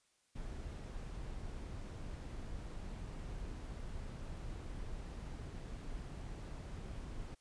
brown noise, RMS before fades -45 dBFS, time 0.35-7.35 s, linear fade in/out 10 ms, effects white hiss -75 dBFS RMS until 7.4 s + resampled to 22050 Hz

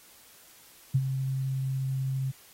sine tone with ADSR envelope, 133.4 Hz, C3, 34 cents sharp, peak -18 dBFS, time 0.94-2.32 s, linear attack 13 ms, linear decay 51 ms, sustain -9 dB, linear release 20 ms, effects white hiss -55 dBFS RMS until 2.53 s + AAC 48 kbps

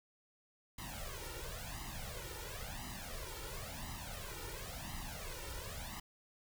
pink noise with flanger, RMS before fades -45 dBFS, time 0.78-6 s, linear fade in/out 5 ms, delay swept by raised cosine 1 to 2.2 ms, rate 0.96 Hz, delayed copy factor +0.9, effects none

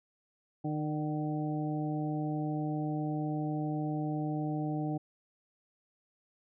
harmonic tone with a mistuned harmonic, 152.2 Hz, D#3, 38 cents flat, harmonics 1 / 2 / 3 / 4 / 5, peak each -34 / -34 / -46 / -44 / -41 dBFS, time 0.64-4.98 s, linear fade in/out 10 ms, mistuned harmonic 4, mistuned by -27 cents, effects none

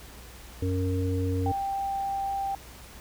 harmonic tone, 92.5 Hz, F#2, in tune, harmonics 1 / 3 / 5, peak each -26 / -31 / -33 dBFS, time 0.62-1.52 s, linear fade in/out 5 ms
sine tone, 787 Hz, G5, 7 cents sharp, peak -27 dBFS, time 1.46-2.55 s, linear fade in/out 2 ms
effects added 60 Hz sine -48 dBFS peak until 3 s + pink hiss -48 dBFS RMS until 3 s

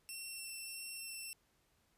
10% pulse tone with vibrato, 2702 Hz, E7, 42 cents sharp, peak -36 dBFS, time 0.09-1.33 s, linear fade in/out 0 ms, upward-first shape sine, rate 1.6 Hz, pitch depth 9 cents each way, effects pink hiss -75 dBFS RMS until 1.97 s + resampled to 32000 Hz

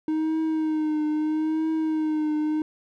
triangle tone with vibrato, 311.1 Hz, D#4, in tune, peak -20 dBFS, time 0.08-2.62 s, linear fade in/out 2 ms, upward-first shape triangle, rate 0.77 Hz, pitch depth 45 cents each way, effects none

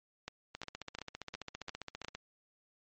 two click trains, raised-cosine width 0.2 ms, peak -24 / -23 dBFS, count 25 / 6, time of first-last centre 0.55-2.15 / 0.28-2.047 s, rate 15 / 2.83 Hz, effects low-pass 7000 Hz 12 dB/octave + MP3 32 kbps

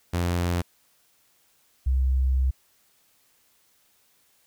sawtooth / sine tone pair in turn, 87.31 / 65.18 Hz, F2 / C2, 0 / -6 cents, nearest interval perfect fourth, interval 506 cents, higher first, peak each -19 dBFS, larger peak neither, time 0.13-0.62 / 1.86-2.51 s, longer second, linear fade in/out 10 ms, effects white hiss -64 dBFS RMS until 4.46 s

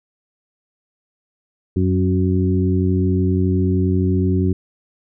harmonic tone with a mistuned harmonic, 92.5 Hz, F#2, in tune, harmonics 1 / 2 / 3 / 4, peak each -17 / -20 / -22 / -23 dBFS, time 1.76-4.53 s, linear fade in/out 5 ms, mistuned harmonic 2, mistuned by +17 cents, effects none

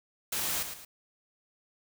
white noise with echo, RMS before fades -32 dBFS, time 0.32-0.63 s, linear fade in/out 5 ms, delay 110 ms, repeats 2, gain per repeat -8 dB, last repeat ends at 0.85 s, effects none

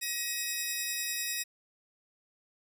10% pulse tone pair together, 1901 / 2538 Hz, A#6 / D#7, +33 / +34 cents, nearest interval perfect fourth, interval 501 cents, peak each -26 / -26 dBFS, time 0.01-1.44 s, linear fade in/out 20 ms, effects none

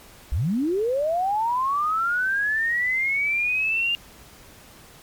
sine linear sweep, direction up, 52.2 to 2819 Hz, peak -20 dBFS, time 0.32-3.95 s, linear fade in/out 0 ms, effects pink hiss -48 dBFS RMS until 5.02 s + MP3 96 kbps

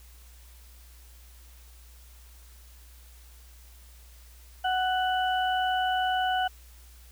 harmonic tone, 743 Hz, F#5, 7 cents sharp, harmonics 1 / 2 / 4, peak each -25 / -31 / -34 dBFS, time 4.64-6.48 s, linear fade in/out 10 ms, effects added 60 Hz sine -49 dBFS peak until 7.11 s + white hiss -57 dBFS RMS until 7.11 s

